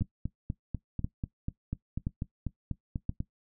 two click trains, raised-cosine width 5 ms, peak -18 / -20 dBFS, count 4 / 14, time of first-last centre 0.02-3.094 / 0.01-3.204 s, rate 0.976 / 4.07 Hz, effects noise-tail reverb RT60 0.1 s tail -17 dB re dry

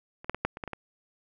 clicks, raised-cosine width 0.5 ms, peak -29 / -13 / -18 / -10 / -24 / -19 / -21 / -20 dBFS, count 8, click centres 0.245 / 0.296 / 0.346 / 0.45 / 0.571 / 0.638 / 0.677 / 0.733 s, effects none

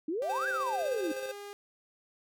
sine exponential two-way sweep, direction up then down, 293.7 to 1661 to 293.7 Hz, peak -30 dBFS, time 0.08-1.12 s, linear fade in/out 5 ms, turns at 0.48 s
sawtooth tone with pitch glide, 392 to 406.5 Hz, G4 to G#4, 0 to -37 cents, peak -38 dBFS, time 0.22-1.53 s, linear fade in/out 0 ms, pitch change +63 cents, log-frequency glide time 0.66-0.83 s
square tone with tremolo, 523.3 Hz, C5, in tune, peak -35 dBFS, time 0.29-1.32 s, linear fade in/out 10 ms, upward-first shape square, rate 16 Hz, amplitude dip 40%
effects none

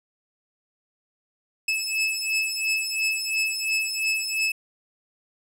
sawtooth beating tone pair, 2600 / 2602.9 Hz, E7 / E7, -24 / -23 cents, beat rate 2.9 Hz, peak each -23 dBFS, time 1.68-4.52 s, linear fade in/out 5 ms, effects low-pass 12000 Hz 12 dB/octave

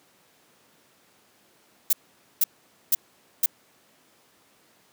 violet noise bursts, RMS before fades -19 dBFS, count 4, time 1.9-3.46 s, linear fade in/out 5 ms, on 30 ms, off 480 ms, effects pink hiss -60 dBFS RMS until 4.92 s + high-pass 200 Hz 12 dB/octave

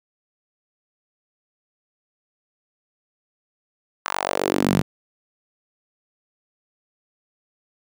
sawtooth tone with high-pass filter sweep, 47.82 Hz, G1, 42 cents flat, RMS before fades -22 dBFS, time 4.05-4.82 s, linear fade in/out 10 ms, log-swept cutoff 1200 to 150 Hz, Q 2.4, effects none

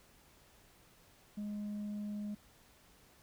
sine tone, 207.7 Hz, G#3, in tune, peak -35 dBFS, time 1.37-2.35 s, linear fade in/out 10 ms, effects tanh soft clip ceiling -37 dBFS + pink hiss -64 dBFS RMS until 3.22 s

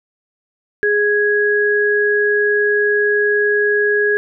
sine tone pair together, 415.3 / 1661.2 Hz, G#4 / G#6, 0 / 0 cents, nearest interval 2 octaves, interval 2400 cents, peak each -15 dBFS, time 0.83-4.17 s, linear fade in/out 0 ms, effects none

